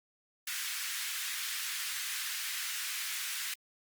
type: high-pass noise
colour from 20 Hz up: pink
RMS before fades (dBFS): -37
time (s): 0.47-3.54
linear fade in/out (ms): 5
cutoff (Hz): 1600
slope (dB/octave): 24
effects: Opus 32 kbps